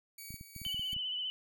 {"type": "tone with tremolo", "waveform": "5% pulse", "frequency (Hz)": 2264, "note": "C#7", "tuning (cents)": 36, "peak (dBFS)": -36, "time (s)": [0.18, 0.94], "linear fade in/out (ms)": 5, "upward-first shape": "square", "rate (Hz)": 2.7, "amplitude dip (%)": 55}
{"type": "clicks", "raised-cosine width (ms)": 5, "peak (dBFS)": -35, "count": 10, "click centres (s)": [0.306, 0.342, 0.411, 0.563, 0.617, 0.665, 0.745, 0.795, 0.931, 0.965]}
{"type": "tone with vibrato", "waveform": "sine", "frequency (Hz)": 3000, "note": "F#7", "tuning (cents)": 23, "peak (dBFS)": -34, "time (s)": [0.65, 1.3], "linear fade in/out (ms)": 0, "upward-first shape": "triangle", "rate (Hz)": 15, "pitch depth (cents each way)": 47}
{"effects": []}